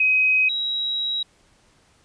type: tone pair in turn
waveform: sine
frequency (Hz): 2526 / 3855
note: D#7 / B7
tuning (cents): +26 / -43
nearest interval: perfect fifth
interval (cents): 731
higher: second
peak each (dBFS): -15 / -22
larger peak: first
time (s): 0-0.49 / 0.49-1.23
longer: second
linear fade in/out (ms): 5
effects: pink hiss -59 dBFS RMS until 2.04 s + resampled to 22050 Hz